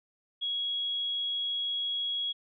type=tone; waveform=sine; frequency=3322 Hz; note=G#7; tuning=in tune; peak=-29 dBFS; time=0.41-2.33 s; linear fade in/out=20 ms; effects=none